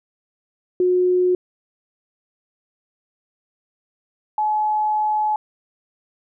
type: tone pair in turn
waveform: sine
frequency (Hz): 362.7 / 852.5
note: F#4 / G#5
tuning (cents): -34 / +45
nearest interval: octave + minor third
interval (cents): 1479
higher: second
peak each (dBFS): -14 / -17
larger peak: first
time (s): 0.8-1.35 / 4.38-5.36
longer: second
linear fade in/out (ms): 2
effects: none